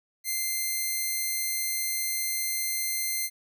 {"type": "tone", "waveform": "5% pulse", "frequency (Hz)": 2085, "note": "C7", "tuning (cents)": -7, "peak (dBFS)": -17, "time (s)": [0.24, 3.3], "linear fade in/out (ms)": 50, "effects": []}